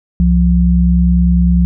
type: tone pair together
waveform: sine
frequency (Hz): 65.5 / 175.67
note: C2 / F3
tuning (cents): +2 / +10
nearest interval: octave + perfect fourth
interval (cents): 1708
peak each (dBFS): -10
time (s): 0.2-1.65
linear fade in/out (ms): 0
effects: none